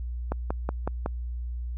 click train, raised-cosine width 1 ms, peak -14 dBFS, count 5, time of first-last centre 0.32-1.061 s, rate 5.4 Hz, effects added 60 Hz sine -30 dBFS peak until 1.77 s

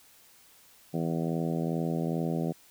harmonic tone, 82.41 Hz, E2, in tune, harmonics 2 / 3 / 4 / 5 / 6 / 7 / 8 / 9, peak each -30 / -34 / -36 / -38 / -40 / -41 / -42 / -43 dBFS, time 0.93-2.53 s, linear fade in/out 20 ms, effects white hiss -58 dBFS RMS until 2.7 s

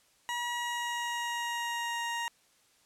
20% pulse tone with pitch glide, 960 to 938.1 Hz, B5 to A#5, -49 to +11 cents, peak -27 dBFS, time 0.29-2.28 s, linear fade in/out 0 ms, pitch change -40 cents, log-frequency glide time 0.47-2.03 s, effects white hiss -66 dBFS RMS until 2.85 s + low-pass 10000 Hz 12 dB/octave

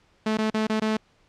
sawtooth tone with dropouts, 217.4 Hz, A3, 21 cents flat, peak -18 dBFS, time 0.26-0.97 s, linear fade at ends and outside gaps 5 ms, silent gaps 0.373-0.385 / 0.502-0.542 / 0.67-0.696 / 0.799-0.818 s, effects pink hiss -62 dBFS RMS until 1.28 s + low-pass 5000 Hz 12 dB/octave

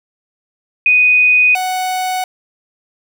sine / 45% pulse tone pair in turn, 2489 / 742.1 Hz, D#7 / F#5, 0 / +5 cents, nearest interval octave + major sixth, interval 2095 cents, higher first, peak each -7 / -16 dBFS, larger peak first, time 0.86-1.55 / 1.55-2.24 s, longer neither, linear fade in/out 2 ms, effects none

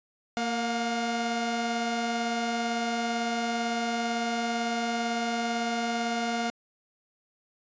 sawtooth tone pair together, 231.2 / 711.5 Hz, A#3 / F5, -14 / +32 cents, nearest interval octave + perfect fifth, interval 1946 cents, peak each -26 dBFS, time 0.37-6.5 s, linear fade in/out 0 ms, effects resampled to 16000 Hz

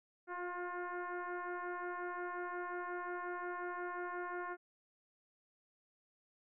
sine tone with frequency modulation, 357.8 Hz, F4, 42 cents sharp, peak -39 dBFS, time 0.27-4.57 s, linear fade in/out 50 ms, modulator 355 Hz, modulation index 3.7, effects none

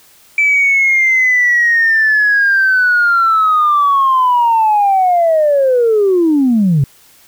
sine linear sweep, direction down, 2323 to 129.5 Hz, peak -7 dBFS, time 0.38-6.84 s, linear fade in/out 2 ms, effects tanh soft clip ceiling -4 dBFS + white hiss -46 dBFS RMS until 7.27 s

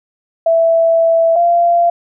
sine tone pair in turn, 661 / 688.7 Hz, E5 / F5, +5 / -24 cents, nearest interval minor second, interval 71 cents, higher second, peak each -8 dBFS, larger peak neither, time 0.46-1.36 / 1.36-1.9 s, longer first, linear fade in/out 5 ms, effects none

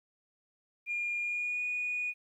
sine tone with pitch glide, 2414 to 2462 Hz, D7 to D#7, +47 to -19 cents, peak -30 dBFS, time 0.86-2.14 s, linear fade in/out 50 ms, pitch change +34 cents, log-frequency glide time 1.2-1.62 s, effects tanh soft clip ceiling -26 dBFS + 12-bit

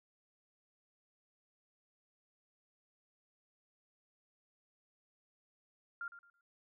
sine tone with echo, 1396.9 Hz, F6, in tune, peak -39 dBFS, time 6.01-6.08 s, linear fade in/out 2 ms, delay 110 ms, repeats 3, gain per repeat -12 dB, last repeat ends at 6.41 s, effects none

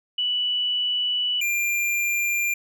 sine / square tone pair in turn, 2960 / 2388 Hz, F#7 / D7, 0 / +28 cents, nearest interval major third, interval 372 cents, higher first, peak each -21 / -22 dBFS, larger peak first, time 0.18-1.41 / 1.41-2.54 s, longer first, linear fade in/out 5 ms, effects none

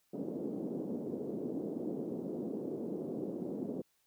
pink band-pass noise, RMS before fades -39 dBFS, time 0.13-3.82 s, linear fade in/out 10 ms, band 210 to 450 Hz, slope 24 dB/octave, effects white hiss -75 dBFS RMS until 4.06 s

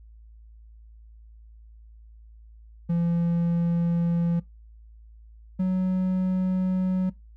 triangle tone pair in turn, 170.3 / 185.54 Hz, F3 / F#3, -43 / +5 cents, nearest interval minor second, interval 148 cents, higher second, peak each -19 dBFS, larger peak neither, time 2.89-4.4 / 5.59-7.1 s, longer neither, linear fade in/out 10 ms, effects noise-tail reverb RT60 0.2 s tail -22 dB re dry + added 55 Hz sine -46 dBFS peak until 7.36 s

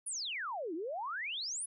sine exponential two-way sweep, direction down then up, 10580 to 303.4 to 10580 Hz, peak -36 dBFS, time 0.06-1.66 s, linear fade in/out 10 ms, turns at 0.74 s, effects none

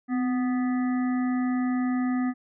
harmonic tone with a mistuned harmonic, 246.9 Hz, B3, in tune, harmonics 1 / 3 / 5 / 7 / 8, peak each -23 / -37 / -39 / -43 / -43 dBFS, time 0.08-2.34 s, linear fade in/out 50 ms, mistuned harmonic 1, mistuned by +48 cents, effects none

